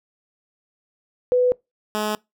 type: tone pair in turn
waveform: sine / 10% pulse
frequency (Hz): 497.5 / 212.4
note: B4 / G#3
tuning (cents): +13 / +39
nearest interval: octave + minor third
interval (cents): 1474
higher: first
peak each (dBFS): -14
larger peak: neither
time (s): 1.32-1.52 / 1.95-2.15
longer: neither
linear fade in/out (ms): 0
effects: noise-tail reverb RT60 0.2 s tail -24 dB re dry